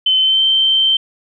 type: tone with pitch glide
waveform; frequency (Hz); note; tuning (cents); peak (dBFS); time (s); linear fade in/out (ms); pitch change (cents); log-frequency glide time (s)
sine; 3062 to 3116; G7 to G7; -41 to -11; -10; 0.06-0.97; 5; +30; 0.2-0.43
effects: none